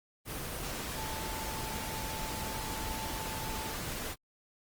sine tone in noise, 880 Hz, A5, in tune, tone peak -42 dBFS, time 0.94-3.75 s, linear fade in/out 50 ms, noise pink, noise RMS -38 dBFS, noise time 0.25-4.16 s, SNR -7 dB, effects Opus 24 kbps

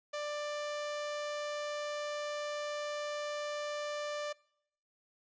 sawtooth tone, 591 Hz, D5, 11 cents sharp, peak -32 dBFS, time 0.13-4.33 s, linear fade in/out 10 ms, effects noise-tail reverb RT60 0.7 s tail -24 dB re dry + resampled to 16000 Hz

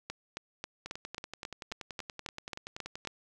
two click trains, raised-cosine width 0.2 ms, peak -20 / -23 dBFS, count 12 / 24, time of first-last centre 0.1-3.073 / 0.86-3.05 s, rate 3.7 / 10.5 Hz, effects none

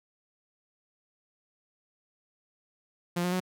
sawtooth tone with pitch steps, 174.61 / 179.1 / 183.72 Hz, F3 / F3 / F#3, 0 / +44 / -12 cents, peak -23 dBFS, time 3.16-3.403 s, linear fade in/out 10 ms, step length 81 ms, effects none

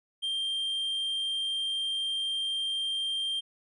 triangle tone, 3176 Hz, G7, 22 cents sharp, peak -27 dBFS, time 0.22-3.41 s, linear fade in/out 20 ms, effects resampled to 24000 Hz

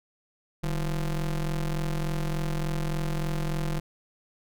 square ring-modulated tone, 87.31 Hz, F2, in tune, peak -24 dBFS, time 0.63-3.8 s, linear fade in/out 10 ms, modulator 65.6 Hz, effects none

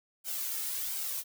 blue noise with flanger, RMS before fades -35 dBFS, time 0.24-1.24 s, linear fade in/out 50 ms, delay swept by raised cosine 1.3 to 2.3 ms, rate 1.4 Hz, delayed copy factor +0.55, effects none

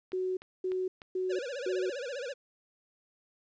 click train, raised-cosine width 0.3 ms, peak -31 dBFS, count 4, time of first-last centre 0.12-1.018 s, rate 3.34 Hz
sine tone bursts, 371.1 Hz, F#4, 5 cents sharp, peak -29 dBFS, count 4, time 0.13-1.9 s, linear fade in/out 5 ms, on 240 ms, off 270 ms
square tone with vibrato, 523.3 Hz, C5, in tune, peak -36 dBFS, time 1.29-2.34 s, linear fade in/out 20 ms, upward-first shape sine, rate 15 Hz, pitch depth 180 cents each way
effects resampled to 16000 Hz + 11-bit

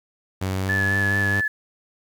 sawtooth tone with pitch glide, 94.6 to 100.11 Hz, F#2 to G2, +39 to +37 cents, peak -19 dBFS, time 0.41-1.41 s, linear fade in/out 10 ms, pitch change +98 cents, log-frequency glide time 0.57-1.04 s
sine tone with vibrato, 1722 Hz, A6, 38 cents flat, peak -20 dBFS, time 0.69-1.48 s, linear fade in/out 5 ms, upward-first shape sine, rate 4.6 Hz, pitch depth 22 cents each way
effects 8-bit

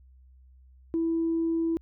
sine tone, 329.6 Hz, E4, in tune, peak -23 dBFS, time 0.94-1.77 s, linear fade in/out 0 ms, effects tanh soft clip ceiling -19 dBFS + added 64 Hz sine -52 dBFS peak until 1.81 s

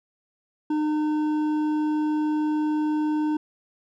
sine tone with hard clipping, 304.4 Hz, D#4, 38 cents flat, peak -23 dBFS, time 0.7-3.37 s, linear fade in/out 5 ms, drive 7 dB, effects none

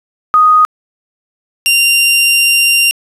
sine / sawtooth tone pair in turn, 1244.5 / 2775 Hz, D#6 / F7, 0 / -12 cents, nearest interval octave + major second, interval 1388 cents, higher second, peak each -4 dBFS, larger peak neither, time 0.34-0.65 / 1.66-2.91 s, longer second, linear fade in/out 0 ms, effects resampled to 32000 Hz + 7-bit

